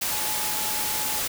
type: tone in noise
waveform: sine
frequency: 853 Hz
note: G#5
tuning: 46 cents sharp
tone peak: -35 dBFS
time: 0.11-1.2 s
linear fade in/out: 10 ms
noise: white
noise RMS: -27 dBFS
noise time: 0.01-1.28 s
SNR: -11 dB
effects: none